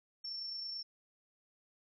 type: tone with amplitude modulation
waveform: sine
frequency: 5420 Hz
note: E8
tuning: 47 cents sharp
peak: -38 dBFS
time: 0.24-0.83 s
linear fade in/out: 10 ms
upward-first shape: sine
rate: 29.1 Hz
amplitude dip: 30%
effects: none